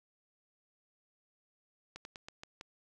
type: slowing click train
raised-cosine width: 0.2 ms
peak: -28 dBFS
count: 6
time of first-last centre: 1.96-2.611 s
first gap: 91 ms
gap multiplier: 1.18
effects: none